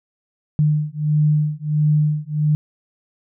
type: beating tone pair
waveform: sine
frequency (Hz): 150.3 / 151.8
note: D3 / D#3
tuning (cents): +40 / -42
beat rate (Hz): 1.5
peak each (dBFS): -18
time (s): 0.59-2.55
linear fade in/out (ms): 0
effects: none